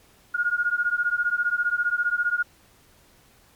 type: beating tone pair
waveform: sine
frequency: 1424 / 1439 Hz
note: F6 / F#6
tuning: +33 / -49 cents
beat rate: 15 Hz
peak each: -24 dBFS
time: 0.34-2.43 s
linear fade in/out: 10 ms
effects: pink hiss -57 dBFS RMS until 3.55 s + MP3 96 kbps